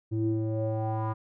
square tone with low-pass filter sweep, 110 Hz, A2, in tune, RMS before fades -29 dBFS, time 0.11-1.14 s, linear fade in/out 20 ms, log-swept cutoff 270 to 1100 Hz, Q 4.8, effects none

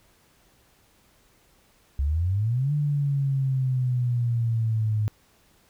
sine exponential two-way sweep, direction up then down, 66.7 to 148.7 to 105.7 Hz, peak -21 dBFS, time 1.99-5.08 s, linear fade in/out 0 ms, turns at 2.73 s, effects pink hiss -61 dBFS RMS until 5.69 s

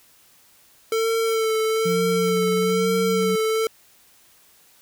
square tone with vibrato, 446.3 Hz, A4, 25 cents sharp, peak -20 dBFS, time 0.92-3.67 s, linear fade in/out 2 ms, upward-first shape sine, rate 1.1 Hz, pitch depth 27 cents each way
sine tone with pitch glide, 176.4 to 186.57 Hz, F3 to F#3, +18 to +15 cents, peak -23 dBFS, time 1.85-3.36 s, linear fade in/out 10 ms, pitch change +97 cents, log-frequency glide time 1.95-3.18 s
effects white hiss -55 dBFS RMS until 4.81 s

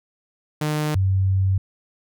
sawtooth / sine tone pair in turn, 151.7 / 95.57 Hz, D#3 / G2, -44 / -43 cents, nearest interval minor sixth, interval 799 cents, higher first, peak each -17 / -16 dBFS, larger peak second, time 0.61-0.95 / 0.95-1.58 s, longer second, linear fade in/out 5 ms, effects none

